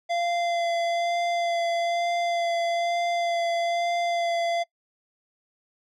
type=tone with vibrato; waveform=square; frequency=687 Hz; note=F5; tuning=29 cents flat; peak=-24 dBFS; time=0.09-4.64 s; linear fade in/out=20 ms; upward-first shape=sine; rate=1.1 Hz; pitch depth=13 cents each way; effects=noise-tail reverb RT60 0.1 s tail -22 dB re dry + low-pass 5000 Hz 12 dB/octave